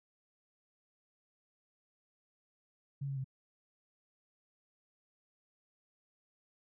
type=tone with pitch steps; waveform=sine; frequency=139.2 / 137.3 / 132.3 Hz; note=C#3 / C#3 / C3; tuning=+8 / -16 / +20 cents; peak=-35 dBFS; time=3.01-3.244 s; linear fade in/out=10 ms; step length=78 ms; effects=none